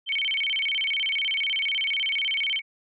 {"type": "tone with vibrato", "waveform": "sine", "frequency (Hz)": 2637, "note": "E7", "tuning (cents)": 0, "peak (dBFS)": -23, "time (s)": [0.06, 2.62], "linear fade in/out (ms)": 50, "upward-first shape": "square", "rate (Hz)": 16, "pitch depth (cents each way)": 290, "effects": []}